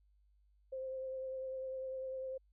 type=tone with vibrato; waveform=sine; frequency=524 Hz; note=C5; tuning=2 cents sharp; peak=-39 dBFS; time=0.72-2.38 s; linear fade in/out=10 ms; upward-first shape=triangle; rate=10 Hz; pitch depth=22 cents each way; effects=added 50 Hz sine -67 dBFS peak until 2.52 s